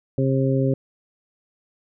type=harmonic tone; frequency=133.7 Hz; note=C3; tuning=38 cents sharp; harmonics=1 / 2 / 3 / 4; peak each=-20 / -23 / -25 / -26 dBFS; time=0.18-0.74 s; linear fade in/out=2 ms; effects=none